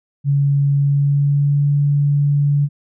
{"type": "tone with pitch glide", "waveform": "sine", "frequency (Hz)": [141.1, 143.73], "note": ["C#3", "D3"], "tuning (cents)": [31, -37], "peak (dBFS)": -12, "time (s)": [0.24, 2.69], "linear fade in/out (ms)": 50, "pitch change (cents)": 32, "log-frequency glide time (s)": [0.76, 1.67], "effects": []}